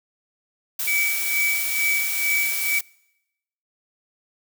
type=noise; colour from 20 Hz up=blue; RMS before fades=-26 dBFS; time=0.79-2.81 s; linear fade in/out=5 ms
type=tone with tremolo; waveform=triangle; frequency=2290 Hz; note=D7; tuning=44 cents flat; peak=-17 dBFS; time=0.87-2.79 s; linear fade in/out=5 ms; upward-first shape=sine; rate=2.2 Hz; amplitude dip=70%
effects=noise-tail reverb RT60 0.9 s tail -25 dB re dry